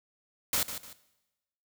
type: noise with echo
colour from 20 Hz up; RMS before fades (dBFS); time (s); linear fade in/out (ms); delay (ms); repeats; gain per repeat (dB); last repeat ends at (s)
white; -28; 0.53-0.63; 2; 150; 2; -10; 0.93
effects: noise-tail reverb RT60 1.0 s tail -18 dB re dry